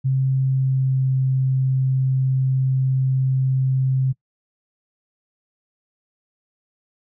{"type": "tone with pitch glide", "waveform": "sine", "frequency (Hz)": [132.8, 131.65], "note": ["C3", "C3"], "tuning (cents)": [26, 11], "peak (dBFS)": -16, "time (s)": [0.04, 4.13], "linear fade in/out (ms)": 20, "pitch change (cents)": -15, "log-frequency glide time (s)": [0.42, 1.12], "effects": ["noise-tail reverb RT60 0.1 s tail -22 dB re dry"]}